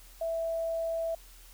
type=tone; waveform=sine; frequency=659.3 Hz; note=E5; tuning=in tune; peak=-29 dBFS; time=0.21-1.15 s; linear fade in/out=5 ms; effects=added 41 Hz sine -52 dBFS peak until 1.53 s + white hiss -56 dBFS RMS until 1.53 s